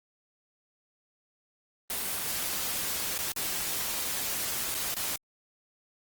white noise with dropouts, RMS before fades -32 dBFS, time 1.9-5.16 s, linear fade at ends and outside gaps 2 ms, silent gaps 3.18-3.188 / 3.321-3.362 / 4.745-4.749 / 4.943-4.965 s, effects Opus 24 kbps

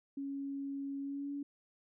sine tone with pitch glide, 277.2 to 283.8 Hz, C#4 to C#4, 0 to +41 cents, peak -37 dBFS, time 0.17-1.43 s, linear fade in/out 5 ms, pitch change +41 cents, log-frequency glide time 1.01-1.32 s, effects none

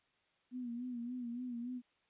sine tone with vibrato, 243.3 Hz, B3, 26 cents flat, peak -39 dBFS, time 0.51-1.82 s, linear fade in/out 50 ms, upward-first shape sine, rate 3.5 Hz, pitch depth 67 cents each way, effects white hiss -75 dBFS RMS until 2.09 s + resampled to 8000 Hz

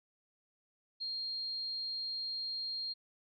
sine tone, 4220 Hz, C8, 14 cents sharp, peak -36 dBFS, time 1-2.94 s, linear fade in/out 20 ms, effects none

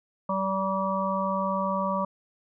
harmonic tone, 192.5 Hz, G3, 31 cents flat, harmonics 1 / 3 / 5 / 6, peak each -30 / -30 / -30 / -30 dBFS, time 0.29-2.05 s, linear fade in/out 5 ms, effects none

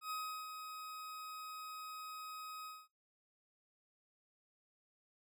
40% pulse tone with ADSR envelope, 1262 Hz, D#6, 24 cents sharp, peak -38 dBFS, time 0.01-2.88 s, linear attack 97 ms, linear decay 360 ms, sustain -7 dB, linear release 220 ms, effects noise-tail reverb RT60 0.3 s tail -24 dB re dry

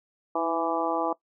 harmonic tone with a mistuned harmonic, 166.3 Hz, E3, 16 cents sharp, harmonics 2 / 3 / 4 / 5 / 6 / 7, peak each -31 / -32 / -30 / -30 / -34 / -32 dBFS, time 0.35-1.13 s, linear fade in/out 5 ms, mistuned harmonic 2, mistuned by -30 cents, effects noise-tail reverb RT60 0.1 s tail -20 dB re dry

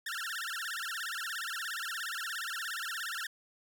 sawtooth tone with vibrato, 1571 Hz, G6, 3 cents sharp, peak -32 dBFS, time 0.06-3.27 s, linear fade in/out 5 ms, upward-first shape sine, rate 17 Hz, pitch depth 290 cents each way, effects none

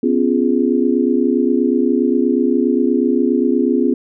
sine chord, C# dominant seventh, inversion third, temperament just, 249.5 / 277.2 / 346.5 / 415.8 Hz, B3 / C#4 / E#4 / G#4, +18 / 0 / -14 / +2 cents, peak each -16 / -18 / -18 / -20 dBFS, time 0.03-3.94 s, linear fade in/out 5 ms, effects none

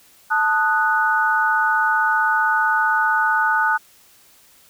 sine chord, D# diminished, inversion second, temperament equal, 880 / 1244.5 / 1480 Hz, A5 / D#6 / F#6, 0 / 0 / 0 cents, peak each -20 / -22 / -18 dBFS, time 0.3-3.78 s, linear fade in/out 20 ms, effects white hiss -52 dBFS RMS until 4.69 s

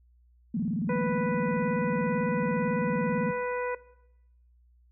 sine tone with vibrato, 197.5 Hz, G3, 13 cents sharp, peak -26 dBFS, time 0.54-3.31 s, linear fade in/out 5 ms, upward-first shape square, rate 18 Hz, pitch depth 250 cents each way
harmonic tone, 493.9 Hz, B4, in tune, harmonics 1 / 2 / 3 / 4 / 5, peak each -29 / -35 / -39 / -41 / -43 dBFS, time 0.89-3.75 s, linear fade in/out 5 ms
effects noise-tail reverb RT60 0.9 s tail -19 dB re dry + added 60 Hz sine -58 dBFS peak until 4.91 s

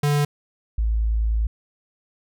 square / sine tone pair in turn, 145.8 / 54.96 Hz, D3 / A1, -12 / -1 cents, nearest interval octave + perfect fourth, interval 1689 cents, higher first, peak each -18 dBFS, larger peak neither, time 0.03-0.25 / 0.78-1.47 s, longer second, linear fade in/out 5 ms, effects none

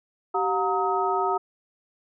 sine tone cluster, 385.1 / 720 / 925 / 1268 Hz, G4 / F#5 / A#5 / D#6, -31 / -47 / -14 / +32 cents, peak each -27 dBFS, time 0.34-1.38 s, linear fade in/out 10 ms, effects none

